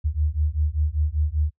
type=beating tone pair; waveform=sine; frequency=73.42 / 78.52 Hz; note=D2 / D#2; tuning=0 / +16 cents; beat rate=5.1 Hz; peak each=-23 dBFS; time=0.04-1.51 s; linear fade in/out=20 ms; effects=noise-tail reverb RT60 0.1 s tail -25 dB re dry